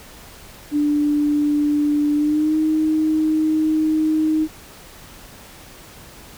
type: tone with pitch glide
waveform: sine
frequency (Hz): 294.6 to 312.1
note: D4 to D#4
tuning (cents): +6 to +5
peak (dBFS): -15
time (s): 0.71-4.48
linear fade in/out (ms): 50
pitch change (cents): +99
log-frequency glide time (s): 2.15-2.57
effects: pink hiss -42 dBFS RMS until 6.37 s